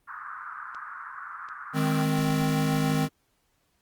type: band-pass noise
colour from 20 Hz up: white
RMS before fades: -39 dBFS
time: 0.07-2.04 s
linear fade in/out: 20 ms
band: 1100 to 1500 Hz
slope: 48 dB/octave
type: clicks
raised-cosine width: 0.2 ms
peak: -30 / -32 dBFS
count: 2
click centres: 0.748 / 1.488 s
type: chord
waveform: square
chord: Ab major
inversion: second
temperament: equal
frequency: 155.56 / 207.7 / 261.6 Hz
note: Eb3 / Ab3 / C4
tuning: 0 / 0 / 0 cents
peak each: -26 / -32 / -28 dBFS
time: 1.73-3.09 s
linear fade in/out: 50 ms
effects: pink hiss -71 dBFS RMS until 3.81 s + Opus 32 kbps